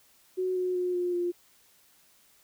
sine tone with pitch steps, 370 / 365.1 / 360.3 / 355.5 / 350.9 Hz, F#4 / F#4 / F#4 / F4 / F4, 0 / -23 / -46 / +31 / +8 cents, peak -26 dBFS, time 0.37-1.32 s, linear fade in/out 20 ms, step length 190 ms, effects white hiss -62 dBFS RMS until 2.43 s

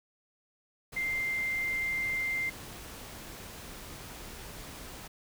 sine tone in noise, 2093 Hz, C7, in tune, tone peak -29 dBFS, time 0.96-2.5 s, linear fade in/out 10 ms, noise pink, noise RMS -45 dBFS, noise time 0.92-5.08 s, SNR +13 dB, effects none

